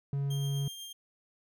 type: tone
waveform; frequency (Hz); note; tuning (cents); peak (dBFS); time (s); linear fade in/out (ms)
triangle; 139.7; C#3; +14; -27; 0.13-0.68; 2
type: tone with tremolo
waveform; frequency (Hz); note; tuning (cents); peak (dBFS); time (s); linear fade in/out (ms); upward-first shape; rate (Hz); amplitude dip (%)
sawtooth; 3198; G7; +34; -37; 0.3-0.93; 10; triangle; 8.1; 35
effects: none